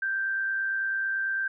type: tone with amplitude modulation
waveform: sine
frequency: 1568 Hz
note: G6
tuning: in tune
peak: -24 dBFS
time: 0.02-1.48 s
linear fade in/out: 5 ms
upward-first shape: sine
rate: 109 Hz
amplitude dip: 35%
effects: none